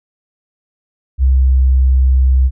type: tone with pitch glide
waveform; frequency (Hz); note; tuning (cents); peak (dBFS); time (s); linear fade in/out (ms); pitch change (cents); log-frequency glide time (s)
sine; 65.5 to 65.05; C2 to C2; +2 to -9; -7; 1.18-2.51; 50; -11; 1.33-1.54
effects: none